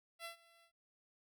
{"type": "tone with ADSR envelope", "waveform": "10% pulse", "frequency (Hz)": 674, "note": "E5", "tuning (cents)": 38, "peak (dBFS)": -35, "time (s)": [0.19, 0.72], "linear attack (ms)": 60, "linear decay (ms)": 110, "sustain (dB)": -22, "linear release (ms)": 83, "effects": []}